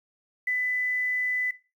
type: tone with quantisation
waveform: sine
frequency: 1999 Hz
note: B6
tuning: 20 cents sharp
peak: -24 dBFS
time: 0.47-1.51 s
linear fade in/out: 5 ms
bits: 9
effects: noise-tail reverb RT60 0.3 s tail -17 dB re dry